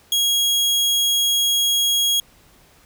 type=tone; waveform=sawtooth; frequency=3300 Hz; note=G#7; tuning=12 cents flat; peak=-13 dBFS; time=0.12-2.2 s; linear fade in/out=2 ms; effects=pink hiss -53 dBFS RMS until 2.85 s